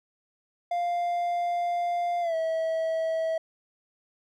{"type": "tone with pitch glide", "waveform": "triangle", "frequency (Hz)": [698.5, 648], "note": ["F5", "E5"], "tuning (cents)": [0, -30], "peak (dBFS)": -23, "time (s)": [0.71, 3.38], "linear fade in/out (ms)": 5, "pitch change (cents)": -130, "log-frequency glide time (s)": [2.21, 2.35], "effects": []}